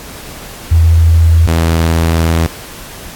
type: tone pair in turn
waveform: sine / sawtooth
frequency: 82.3 / 82.3 Hz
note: E2 / E2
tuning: -2 / -2 cents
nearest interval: unison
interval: 0 cents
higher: neither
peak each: -4 / -5 dBFS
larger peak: first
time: 0.71-1.47 / 1.47-2.47 s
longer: second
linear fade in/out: 10 ms
effects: pink hiss -30 dBFS RMS until 3.15 s + AAC 64 kbps